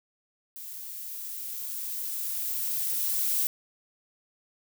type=noise with level ramp; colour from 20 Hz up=violet; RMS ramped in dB=-41 to -26 dBFS; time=0.56-3.47 s; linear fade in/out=0 ms; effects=none